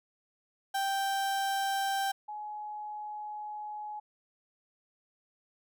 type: tone pair in turn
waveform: 35% pulse / sine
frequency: 784 / 842.9 Hz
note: G5 / G#5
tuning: 0 / +25 cents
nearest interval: minor second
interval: 125 cents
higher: second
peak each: -27 / -37 dBFS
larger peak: first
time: 0.74-2.12 / 2.28-4 s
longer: second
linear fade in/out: 10 ms
effects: none